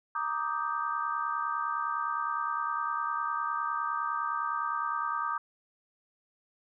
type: chord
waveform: sine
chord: Eb major seventh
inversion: second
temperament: equal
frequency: 932.3 / 1174.7 / 1244.5 / 1568 Hz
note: Bb5 / D6 / Eb6 / G6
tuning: 0 / 0 / 0 / 0 cents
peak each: -37 / -33 / -33 / -38 dBFS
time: 0.15-5.38 s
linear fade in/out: 5 ms
effects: none